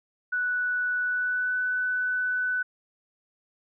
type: tone with pitch glide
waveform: sine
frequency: 1480 to 1497.2 Hz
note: F#6 to F#6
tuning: 0 to +20 cents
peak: -24 dBFS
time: 0.32-2.63 s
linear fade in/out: 10 ms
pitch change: +20 cents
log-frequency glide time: 1.03-1.57 s
effects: none